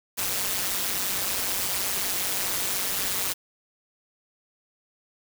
white noise with amplitude modulation, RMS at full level -24 dBFS, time 0.17-3.34 s, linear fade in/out 20 ms, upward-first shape sine, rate 191 Hz, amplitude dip 80%, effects none

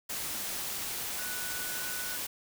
sine tone in noise, 1480 Hz, F#6, in tune, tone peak -41 dBFS, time 1.18-2.17 s, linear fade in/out 10 ms, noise white, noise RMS -36 dBFS, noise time 0.09-2.27 s, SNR -8 dB, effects none

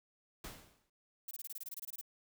pink noise with exponential decay, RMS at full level -44 dBFS, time 0.44-0.9 s, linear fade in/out 5 ms, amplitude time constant 100 ms
violet noise bursts, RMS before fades -44 dBFS, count 14, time 1.28-2.013 s, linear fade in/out 5 ms, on 31 ms, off 23 ms
effects none

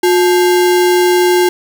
sine tone with sample-and-hold, 358.8 Hz, F4, 47 cents sharp, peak -7 dBFS, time 0.03-1.49 s, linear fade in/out 5 ms, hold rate 1225 Hz, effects none

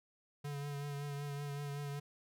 square tone with vibrato, 143.3 Hz, D3, 42 cents flat, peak -40 dBFS, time 0.44-2 s, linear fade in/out 10 ms, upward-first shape triangle, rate 5.3 Hz, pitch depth 31 cents each way, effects none

